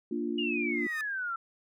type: chord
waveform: sine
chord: Bb major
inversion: none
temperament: equal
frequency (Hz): 233.1 / 293.7 / 349.2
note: Bb3 / D4 / F4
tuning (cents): 0 / 0 / 0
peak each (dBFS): -34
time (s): 0.11-0.87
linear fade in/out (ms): 5
type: exponential sweep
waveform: sine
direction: down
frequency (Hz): 2892 to 1327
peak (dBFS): -31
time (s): 0.38-1.36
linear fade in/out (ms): 5
type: tone with exponential growth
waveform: sawtooth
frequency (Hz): 1244.5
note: D#6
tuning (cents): 0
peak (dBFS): -33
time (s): 0.65-1.01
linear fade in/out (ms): 1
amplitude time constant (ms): 77
effects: none